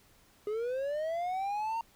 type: linear sweep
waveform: triangle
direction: up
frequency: 410 to 927 Hz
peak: -29 dBFS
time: 0.47-1.81 s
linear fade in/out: 2 ms
effects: pink hiss -63 dBFS RMS until 1.95 s